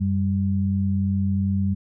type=tone pair together; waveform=sine; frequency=93.25 / 196 Hz; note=F#2 / G3; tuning=+14 / 0 cents; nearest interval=octave + minor second; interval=1286 cents; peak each=-22 dBFS; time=0-1.75 s; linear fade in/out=20 ms; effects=none